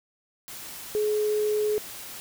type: tone in noise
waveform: sine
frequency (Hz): 423.4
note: G#4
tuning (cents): +33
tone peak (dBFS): -22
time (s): 0.95-1.78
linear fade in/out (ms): 0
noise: white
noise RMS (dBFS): -40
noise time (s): 0.48-2.2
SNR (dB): +15
effects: none

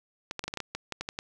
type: clicks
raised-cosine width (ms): 0.2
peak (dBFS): -16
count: 12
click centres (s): 0.311 / 0.393 / 0.44 / 0.48 / 0.539 / 0.573 / 0.603 / 0.75 / 0.923 / 1.01 / 1.089 / 1.189
effects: none

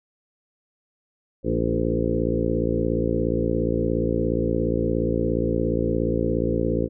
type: harmonic tone with a mistuned harmonic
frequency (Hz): 57.1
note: A#1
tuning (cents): -35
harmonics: 1 / 2 / 3 / 4 / 5 / 6 / 7 / 8 / 9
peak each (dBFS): -29 / -29 / -29 / -29 / -29 / -29 / -29 / -29 / -29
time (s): 1.43-6.89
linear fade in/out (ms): 50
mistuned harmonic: 5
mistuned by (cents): +29
effects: none

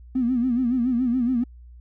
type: tone with vibrato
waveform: triangle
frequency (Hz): 246.9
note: B3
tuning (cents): 0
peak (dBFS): -15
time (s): 0.15-1.44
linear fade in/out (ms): 10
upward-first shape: sine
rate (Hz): 7.1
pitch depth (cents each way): 110
effects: tanh soft clip ceiling -17 dBFS + added 60 Hz sine -42 dBFS peak until 1.8 s

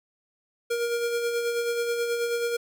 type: tone with tremolo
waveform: square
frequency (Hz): 471.6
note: A#4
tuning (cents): +20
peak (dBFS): -24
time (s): 0.7-2.57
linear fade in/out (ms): 10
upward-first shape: sine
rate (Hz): 9.3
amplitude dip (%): 40
effects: none

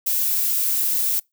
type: noise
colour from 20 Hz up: violet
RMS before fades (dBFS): -21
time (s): 0.06-1.2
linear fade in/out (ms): 10
effects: noise-tail reverb RT60 0.2 s tail -26 dB re dry

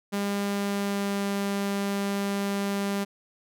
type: tone with pitch glide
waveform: sawtooth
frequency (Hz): 201.2 to 199.58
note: G3 to G3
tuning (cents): +45 to +31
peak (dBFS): -22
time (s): 0.12-3.05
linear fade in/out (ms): 20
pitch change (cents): -14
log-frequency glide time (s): 0.43-1.35
effects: none

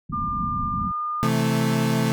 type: low-pass noise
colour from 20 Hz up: white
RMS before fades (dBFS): -30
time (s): 0.09-0.92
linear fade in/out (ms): 10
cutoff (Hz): 240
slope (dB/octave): 48
type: tone with pitch glide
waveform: sine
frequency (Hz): 1200 to 1213.9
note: D6 to D#6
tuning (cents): +37 to -43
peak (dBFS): -24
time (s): 0.12-1.29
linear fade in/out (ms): 20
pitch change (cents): +20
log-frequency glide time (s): 0.77-0.93
type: chord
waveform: 35% pulse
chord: A minor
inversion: first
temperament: equal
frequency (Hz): 130.81 / 164.81 / 220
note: C3 / E3 / A3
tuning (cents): 0 / 0 / 0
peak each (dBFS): -22 / -24 / -21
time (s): 1.23-2.12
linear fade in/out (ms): 0
effects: none

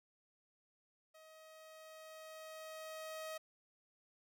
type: tone with level ramp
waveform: sawtooth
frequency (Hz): 632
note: D#5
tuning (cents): +27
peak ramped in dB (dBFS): -55 to -39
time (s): 1.14-3.38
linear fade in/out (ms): 10
effects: none

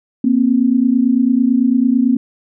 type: tone pair together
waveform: sine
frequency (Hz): 236.8 / 265.8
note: A#3 / C4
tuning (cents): +27 / +27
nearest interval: major second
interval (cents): 200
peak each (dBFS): -13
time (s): 0.24-2.17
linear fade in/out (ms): 5
effects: none

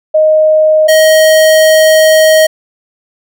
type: tone pair in turn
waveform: sine / square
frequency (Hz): 622 / 629.2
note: D#5 / D#5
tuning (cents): -1 / +19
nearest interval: unison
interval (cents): 20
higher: second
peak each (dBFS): -4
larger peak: neither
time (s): 0.14-0.88 / 0.88-2.47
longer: second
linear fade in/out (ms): 10
effects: none

